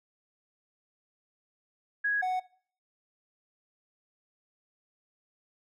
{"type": "tone pair in turn", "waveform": ["sine", "triangle"], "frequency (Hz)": [1661.2, 740], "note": ["G#6", "F#5"], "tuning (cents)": [0, 0], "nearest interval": "octave + major second", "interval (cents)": 1400, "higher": "first", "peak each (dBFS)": -25, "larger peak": "neither", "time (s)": [[2.04, 2.22], [2.22, 2.4]], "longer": "neither", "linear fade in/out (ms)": 10, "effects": ["noise-tail reverb RT60 0.5 s tail -20 dB re dry"]}